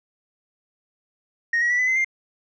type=tone with pitch steps; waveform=sine; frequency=1864.7 / 1910.5 / 1957.4 / 2005 / 2055 / 2105 Hz; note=A#6 / A#6 / B6 / B6 / C7 / C7; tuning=0 / +42 / -16 / +26 / -32 / +10 cents; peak=-16 dBFS; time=1.53-2.046 s; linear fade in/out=5 ms; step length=86 ms; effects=tanh soft clip ceiling -16 dBFS